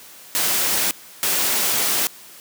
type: noise bursts at uneven times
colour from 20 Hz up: white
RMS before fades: -20 dBFS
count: 2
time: 0.35-0.91 / 1.23-2.07 s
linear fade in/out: 0 ms
effects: white hiss -43 dBFS RMS until 2.4 s + high-pass 150 Hz 12 dB/octave